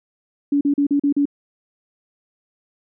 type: tone bursts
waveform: sine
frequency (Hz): 285.1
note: C#4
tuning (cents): +49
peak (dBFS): -14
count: 6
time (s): 0.52-1.255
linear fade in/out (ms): 5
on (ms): 90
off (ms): 39
effects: none